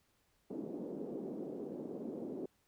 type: band-pass noise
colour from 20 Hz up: white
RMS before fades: -43 dBFS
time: 0.5-2.46 s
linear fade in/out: 5 ms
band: 210 to 420 Hz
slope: 24 dB/octave
effects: pink hiss -75 dBFS RMS until 2.67 s